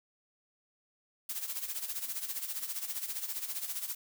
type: noise with tremolo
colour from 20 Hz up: blue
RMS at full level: -35 dBFS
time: 1.29-3.95 s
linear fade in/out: 5 ms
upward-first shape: sine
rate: 15 Hz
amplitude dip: 70%
effects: none